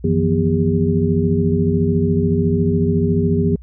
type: tone cluster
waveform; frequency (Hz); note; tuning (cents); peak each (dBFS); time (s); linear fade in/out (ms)
sine; 93 / 160.6 / 174.6 / 242.1 / 402.1; F#2 / E3 / F3 / B3 / G4; +9 / -45 / 0 / -34 / +44; -20; 0.04-3.56; 5
effects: added 60 Hz sine -35 dBFS peak until 3.62 s